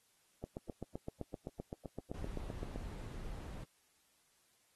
click train, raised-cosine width 2 ms, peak -28 dBFS, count 19, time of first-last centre 0.44-2.76 s, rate 7.76 Hz
brown noise, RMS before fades -45 dBFS, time 2.14-3.64 s, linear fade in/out 5 ms
effects white hiss -73 dBFS RMS until 4.75 s + AAC 32 kbps

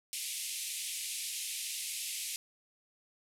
white band-pass noise, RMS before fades -39 dBFS, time 0.13-2.36 s, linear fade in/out 0 ms, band 2200 to 12000 Hz, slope 48 dB/octave, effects none

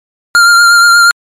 square tone with vibrato, 1396.9 Hz, F6, in tune, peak -3 dBFS, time 0.35-1.11 s, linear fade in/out 0 ms, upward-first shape triangle, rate 8.4 Hz, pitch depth 28 cents each way, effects low-pass 10000 Hz 12 dB/octave + MP3 96 kbps

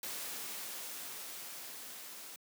white noise with level ramp, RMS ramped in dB -41 to -49 dBFS, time 0.03-2.36 s, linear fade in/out 2 ms, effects high-pass 200 Hz 12 dB/octave

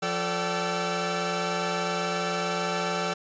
sawtooth tone cluster, 175.3 / 437.8 / 581 / 769 / 1340 Hz, F3 / A4 / D5 / G5 / E6, +7 / -9 / -19 / -33 / +28 cents, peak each -29 dBFS, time 0.02-3.14 s, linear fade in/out 10 ms, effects resampled to 16000 Hz

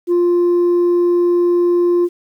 sine tone, 350 Hz, F4, 4 cents sharp, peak -8 dBFS, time 0.07-2.09 s, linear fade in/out 50 ms, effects tanh soft clip ceiling -10 dBFS + 8-bit

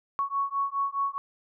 sine beating tone pair, 1108.7 / 1113.5 Hz, C#6 / C#6, 0 / +7 cents, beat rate 4.8 Hz, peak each -29 dBFS, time 0.19-1.18 s, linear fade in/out 0 ms, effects none

